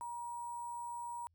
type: tone with sample-and-hold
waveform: sine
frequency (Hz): 953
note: A#5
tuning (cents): +38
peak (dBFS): -40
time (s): 0.01-1.27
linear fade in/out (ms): 0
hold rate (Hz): 8820
effects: added 84 Hz sine -70 dBFS peak until 1.34 s